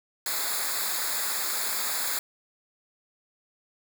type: noise with comb filter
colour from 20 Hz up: white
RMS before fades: -29 dBFS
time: 0.26-2.19 s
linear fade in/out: 2 ms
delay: 0.34 ms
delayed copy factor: -0.85
effects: none